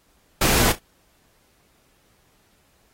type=noise with echo; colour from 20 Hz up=pink; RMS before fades=-19 dBFS; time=0.41-0.72 s; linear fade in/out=5 ms; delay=34 ms; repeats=2; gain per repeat=-14 dB; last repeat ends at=0.788 s; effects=pink hiss -62 dBFS RMS until 2.93 s + AAC 48 kbps